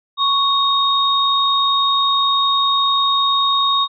sine tone pair together, 1108.7 / 3729 Hz, C#6 / A#7, 0 / 0 cents, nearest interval octave + major sixth, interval 2100 cents, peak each -16 dBFS, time 0.17-3.88 s, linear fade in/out 50 ms, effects none

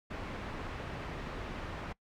pink low-pass noise, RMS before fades -41 dBFS, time 0.1-1.93 s, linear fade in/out 10 ms, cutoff 2300 Hz, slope 12 dB/octave, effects noise-tail reverb RT60 0.1 s tail -22 dB re dry

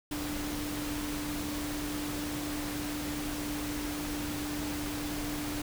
sine tone in noise, 295.7 Hz, D4, 12 cents sharp, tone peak -35 dBFS, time 0.11-5.62 s, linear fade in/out 5 ms, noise pink, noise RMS -38 dBFS, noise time 0.11-5.62 s, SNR 0 dB, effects none

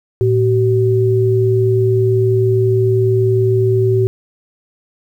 sine tone pair together, 113.2 / 380.8 Hz, A2 / F#4, +50 / +50 cents, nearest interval octave + major sixth, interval 2100 cents, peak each -13 dBFS, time 0.21-4.07 s, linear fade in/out 0 ms, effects 8-bit

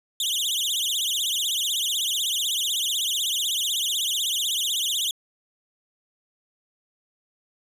sawtooth tone with vibrato, 3325 Hz, G#7, 1 cent sharp, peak -20 dBFS, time 0.2-5.11 s, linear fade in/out 2 ms, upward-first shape triangle, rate 16 Hz, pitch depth 280 cents each way, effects resampled to 32000 Hz

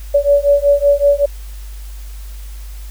sine beating tone pair, 568 / 573.3 Hz, C#5 / D5, +42 / -42 cents, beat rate 5.3 Hz, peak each -12 dBFS, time 0.14-1.26 s, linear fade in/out 10 ms, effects added 50 Hz sine -27 dBFS peak until 2.9 s + white hiss -43 dBFS RMS until 2.9 s

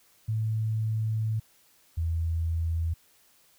sine tone pair in turn, 110 / 82.41 Hz, A2 / E2, 0 / 0 cents, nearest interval perfect fourth, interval 500 cents, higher first, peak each -25 dBFS, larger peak neither, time 0.28-1.4 / 1.97-2.94 s, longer first, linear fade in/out 10 ms, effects white hiss -62 dBFS RMS until 3.58 s

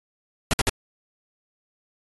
pink noise bursts, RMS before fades -20 dBFS, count 3, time 0.51-0.694 s, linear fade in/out 0 ms, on 24 ms, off 56 ms, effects AAC 32 kbps

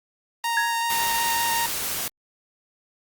sawtooth tone with vibrato, 928 Hz, A#5, 8 cents flat, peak -19 dBFS, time 0.44-1.66 s, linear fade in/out 2 ms, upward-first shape sine, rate 5.3 Hz, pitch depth 8 cents each way
sine tone with exponential decay, 1673 Hz, G#6, 12 cents sharp, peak -17 dBFS, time 0.57-0.89 s, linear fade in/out 2 ms, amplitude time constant 68 ms
white noise, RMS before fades -28 dBFS, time 0.9-2.08 s, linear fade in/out 2 ms
effects Opus 32 kbps

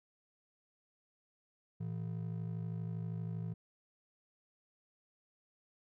triangle ring-modulated tone, 140 Hz, C#3, 18 cents sharp, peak -32 dBFS, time 1.8-3.54 s, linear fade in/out 10 ms, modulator 26.3 Hz, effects none

